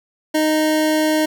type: tone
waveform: 25% pulse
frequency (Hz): 310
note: D#4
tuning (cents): -6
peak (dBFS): -11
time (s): 0.34-1.26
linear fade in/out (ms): 10
effects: none